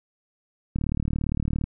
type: click train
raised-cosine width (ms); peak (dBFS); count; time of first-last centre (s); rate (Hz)
5; -14; 34; 0.76-1.64; 37.5
effects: none